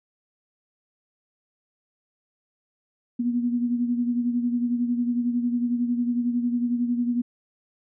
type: beating tone pair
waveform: sine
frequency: 240 / 251 Hz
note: B3 / B3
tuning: -49 / +28 cents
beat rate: 11 Hz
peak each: -22 / -30 dBFS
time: 3.19-7.22 s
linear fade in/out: 10 ms
effects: none